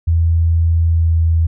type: tone with pitch glide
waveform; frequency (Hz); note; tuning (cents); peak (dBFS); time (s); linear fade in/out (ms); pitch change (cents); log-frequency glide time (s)
sine; 82.9 to 82.09; E2 to E2; +10 to -7; -10; 0.07-1.47; 10; -17; 0.86-1.15
effects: none